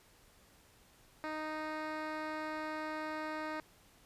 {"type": "tone with low-pass filter", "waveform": "10% pulse", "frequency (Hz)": 310, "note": "D#4", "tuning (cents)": -6, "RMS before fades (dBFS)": -40, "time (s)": [1.24, 3.6], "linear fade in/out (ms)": 0, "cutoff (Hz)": 3100, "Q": 0.7, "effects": ["pink hiss -64 dBFS RMS until 4.05 s", "resampled to 32000 Hz"]}